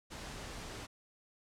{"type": "noise", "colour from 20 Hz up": "pink", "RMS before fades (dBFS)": -45, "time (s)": [0.1, 0.87], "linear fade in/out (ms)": 20, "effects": ["low-pass 8000 Hz 12 dB/octave"]}